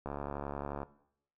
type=click train; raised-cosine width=1 ms; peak=-24 dBFS; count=56; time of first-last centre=0.06-0.831 s; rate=71.3 Hz; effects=noise-tail reverb RT60 0.7 s tail -18 dB re dry